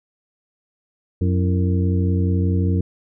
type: harmonic tone with a mistuned harmonic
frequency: 91.6 Hz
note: F#2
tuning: 17 cents flat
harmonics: 1 / 2 / 3 / 4 / 5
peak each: -17 / -23 / -27 / -29 / -31 dBFS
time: 1.21-2.81 s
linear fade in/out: 5 ms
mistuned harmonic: 4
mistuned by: -130 cents
effects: none